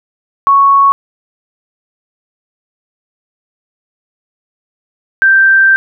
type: tone pair in turn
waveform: sine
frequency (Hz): 1108.7 / 1567.9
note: C#6 / G6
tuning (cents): 0 / 0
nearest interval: tritone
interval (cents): 600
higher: second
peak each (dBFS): -4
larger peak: neither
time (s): 0.47-0.92 / 5.22-5.76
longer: second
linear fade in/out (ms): 0
effects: none